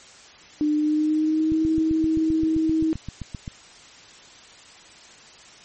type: tone with pitch glide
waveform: sine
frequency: 300.8 to 318.7 Hz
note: D4 to D#4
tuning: +42 to +42 cents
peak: -18 dBFS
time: 0.61-2.93 s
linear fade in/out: 0 ms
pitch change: +100 cents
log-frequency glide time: 0.74-1.62 s
type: click train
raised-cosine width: 5 ms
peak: -19 dBFS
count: 16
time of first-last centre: 1.52-3.478 s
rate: 7.66 Hz
effects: white hiss -47 dBFS RMS until 5.64 s + MP3 32 kbps